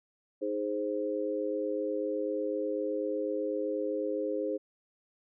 sine chord, Ab major, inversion second, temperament equal, 311.1 / 415.3 / 523.3 Hz, Eb4 / Ab4 / C5, 0 / 0 / 0 cents, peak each -35 / -34 / -33 dBFS, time 0.41-4.58 s, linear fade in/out 20 ms, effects none

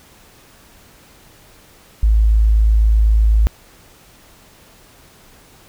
sine tone, 54 Hz, A1, 32 cents flat, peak -9 dBFS, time 2.03-3.47 s, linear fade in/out 0 ms, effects pink hiss -47 dBFS RMS until 5.68 s

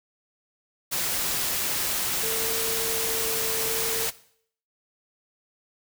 sine tone in noise, 450.2 Hz, A4, 40 cents sharp, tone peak -31 dBFS, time 2.22-4.08 s, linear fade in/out 20 ms, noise white, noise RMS -27 dBFS, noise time 0.91-4.11 s, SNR -7 dB, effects noise-tail reverb RT60 0.6 s tail -18 dB re dry

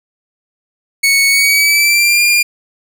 sawtooth tone with pitch glide, 2217 to 2404 Hz, C#7 to D7, 0 to +40 cents, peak -5 dBFS, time 1.03-2.43 s, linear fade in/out 10 ms, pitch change +140 cents, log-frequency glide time 1.29-2.22 s, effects none

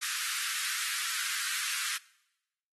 pink high-pass noise, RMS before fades -34 dBFS, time 0.01-1.98 s, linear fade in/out 20 ms, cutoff 1300 Hz, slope 48 dB/octave, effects noise-tail reverb RT60 0.9 s tail -22 dB re dry + AAC 32 kbps

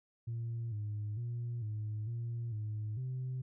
sine tone with pitch steps, 116.1 / 104.9 / 119.1 / 106.9 / 117.3 / 106.9 / 128.4 Hz, A#2 / G#2 / A#2 / A2 / A#2 / A2 / C3, -7 / +18 / +38 / -49 / +11 / -49 / -32 cents, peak -34 dBFS, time 0.27-3.42 s, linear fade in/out 10 ms, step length 450 ms, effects tanh soft clip ceiling -33 dBFS

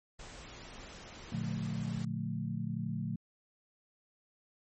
pink noise, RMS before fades -49 dBFS, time 0.19-2.05 s, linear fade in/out 5 ms
sine chord, Bb major seventh, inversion none, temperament equal with one note detuned, 116.54 / 146.83 / 178.59 / 220 Hz, Bb2 / D3 / F3 / A3, 0 / 0 / +39 / 0 cents, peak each -39 dBFS, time 1.32-3.16 s, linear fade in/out 5 ms
effects MP3 32 kbps

